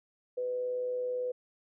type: tone with amplitude modulation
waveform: sine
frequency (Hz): 498.5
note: B4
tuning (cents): +16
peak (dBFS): -29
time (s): 0.37-1.32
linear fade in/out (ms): 10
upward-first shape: sine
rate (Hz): 118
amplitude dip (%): 30
effects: none